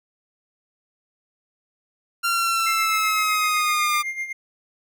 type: exponential sweep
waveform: sawtooth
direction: down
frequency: 1384 to 1197 Hz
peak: -16 dBFS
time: 2.23-4.03 s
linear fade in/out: 20 ms
type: tone with tremolo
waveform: triangle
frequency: 2112 Hz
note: C7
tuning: 16 cents sharp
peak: -22 dBFS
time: 2.66-4.33 s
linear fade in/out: 10 ms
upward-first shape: sine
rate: 7.9 Hz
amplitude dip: 70%
effects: none